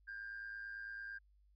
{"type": "tone with amplitude modulation", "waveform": "sine", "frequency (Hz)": 1597, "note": "G6", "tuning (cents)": 32, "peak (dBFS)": -40, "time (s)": [0.07, 1.19], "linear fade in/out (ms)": 20, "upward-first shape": "sine", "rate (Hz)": 109, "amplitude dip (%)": 65, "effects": ["tanh soft clip ceiling -40 dBFS", "added 50 Hz sine -66 dBFS peak until 1.55 s"]}